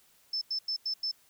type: tone bursts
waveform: sine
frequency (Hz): 5274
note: E8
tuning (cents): 0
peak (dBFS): -29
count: 5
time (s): 0.33-1.114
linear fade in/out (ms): 5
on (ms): 84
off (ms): 91
effects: white hiss -64 dBFS RMS until 1.29 s